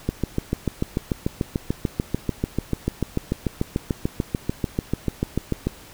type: click train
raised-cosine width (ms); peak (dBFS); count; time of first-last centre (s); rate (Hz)
3; -8; 39; 0.09-5.67; 6.81
effects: pink hiss -45 dBFS RMS until 5.93 s